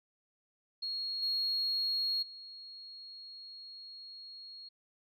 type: tone with level steps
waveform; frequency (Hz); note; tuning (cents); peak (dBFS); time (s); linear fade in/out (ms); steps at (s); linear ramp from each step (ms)
sine; 4297; C8; +45; -34 / -29 / -46; 0.82-4.69; 10; 1.22 / 2.22; 10
effects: tanh soft clip ceiling -25 dBFS